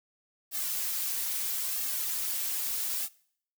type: noise with flanger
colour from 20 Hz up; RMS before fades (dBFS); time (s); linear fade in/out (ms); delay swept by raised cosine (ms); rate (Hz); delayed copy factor
blue; -32; 0.51-3.09; 50; 2 to 4.8; 0.77; -0.9
effects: noise-tail reverb RT60 0.6 s tail -22 dB re dry